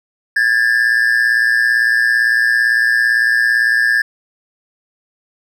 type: tone pair together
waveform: triangle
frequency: 1641 / 1758.8 Hz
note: G#6 / A6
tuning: -21 / -1 cents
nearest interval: minor second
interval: 120 cents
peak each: -12 dBFS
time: 0.36-4.02 s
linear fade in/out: 5 ms
effects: none